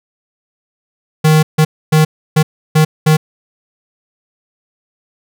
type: tone bursts at uneven times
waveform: square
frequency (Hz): 155.6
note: D#3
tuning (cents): 0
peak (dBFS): -7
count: 6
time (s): 1.24-1.43 / 1.58-1.65 / 1.92-2.05 / 2.36-2.43 / 2.75-2.85 / 3.06-3.17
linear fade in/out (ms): 10
effects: none